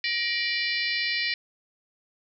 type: harmonic tone with a mistuned harmonic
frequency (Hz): 587.3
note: D5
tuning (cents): 0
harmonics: 3 / 4 / 5 / 6 / 7 / 8 / 9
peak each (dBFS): -31 / -29 / -35 / -38 / -32 / -33 / -37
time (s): 0.04-1.34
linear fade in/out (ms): 2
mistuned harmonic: 3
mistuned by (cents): +120
effects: none